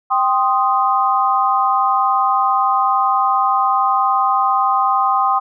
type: chord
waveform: sine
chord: C minor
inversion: second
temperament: equal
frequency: 784 / 1046.5 / 1244.5 Hz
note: G5 / C6 / Eb6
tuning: 0 / 0 / 0 cents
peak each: -17 dBFS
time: 0.1-5.4 s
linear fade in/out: 20 ms
effects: none